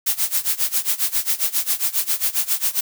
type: noise with tremolo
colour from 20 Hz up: blue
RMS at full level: -18 dBFS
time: 0.06-2.81 s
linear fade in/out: 10 ms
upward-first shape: sine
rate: 7.4 Hz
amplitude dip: 90%
effects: none